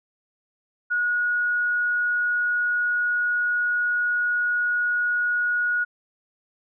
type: tone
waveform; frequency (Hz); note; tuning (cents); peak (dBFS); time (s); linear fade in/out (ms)
sine; 1452; F#6; -33; -20; 0.9-5.85; 20
effects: none